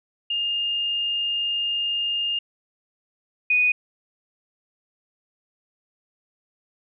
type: tone pair in turn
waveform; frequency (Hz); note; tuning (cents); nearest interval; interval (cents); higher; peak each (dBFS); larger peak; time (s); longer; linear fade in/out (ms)
sine; 2823 / 2480; F7 / D#7; +18 / -6; major second; 224; first; -22 / -16; second; 0.3-2.39 / 3.5-3.72; first; 5
effects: none

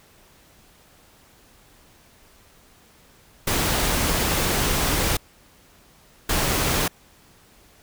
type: noise bursts at uneven times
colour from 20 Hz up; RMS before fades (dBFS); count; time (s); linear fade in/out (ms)
pink; -22; 2; 3.47-5.17 / 6.29-6.88; 5
effects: pink hiss -54 dBFS RMS until 7.82 s

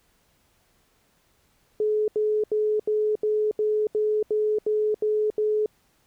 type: tone bursts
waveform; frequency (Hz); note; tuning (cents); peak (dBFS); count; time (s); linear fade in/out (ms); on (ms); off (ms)
sine; 426.5; G#4; +46; -20; 11; 1.8-5.66; 2; 280; 78
effects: pink hiss -65 dBFS RMS until 6.06 s

